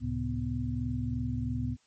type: tone cluster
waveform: sine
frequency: 70.4 / 110.9 / 134 / 247.6 Hz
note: C#2 / A2 / C3 / B3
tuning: +27 / +14 / +42 / +5 cents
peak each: -36 / -33 / -38 / -34 dBFS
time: 0-1.77 s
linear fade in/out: 50 ms
effects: white hiss -68 dBFS RMS until 1.86 s + MP3 32 kbps